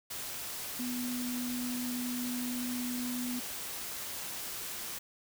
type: tone in noise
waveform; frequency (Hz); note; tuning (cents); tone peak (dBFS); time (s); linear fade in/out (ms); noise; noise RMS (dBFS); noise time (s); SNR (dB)
sine; 246.9; B3; 0; -34; 0.79-3.4; 10; white; -40; 0.1-4.99; +3
effects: none